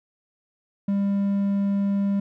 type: tone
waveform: triangle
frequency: 199.3 Hz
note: G3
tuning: 29 cents sharp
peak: -18 dBFS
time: 0.88-2.2 s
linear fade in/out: 5 ms
effects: none